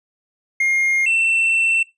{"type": "tone pair in turn", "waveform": "triangle", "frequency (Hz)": [2130, 2688], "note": ["C7", "E7"], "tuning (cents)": [30, 33], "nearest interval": "major third", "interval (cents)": 403, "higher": "second", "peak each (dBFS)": -13, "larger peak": "neither", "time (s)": [[0.6, 1.06], [1.06, 1.83]], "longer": "second", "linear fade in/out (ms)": 5, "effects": ["noise-tail reverb RT60 0.2 s tail -20 dB re dry", "resampled to 24000 Hz"]}